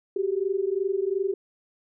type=tone pair together; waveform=sine; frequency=377.2 / 400 Hz; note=F#4 / G4; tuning=+33 / +35 cents; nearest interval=minor second; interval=102 cents; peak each=-26 dBFS; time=0.16-1.34 s; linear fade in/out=5 ms; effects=none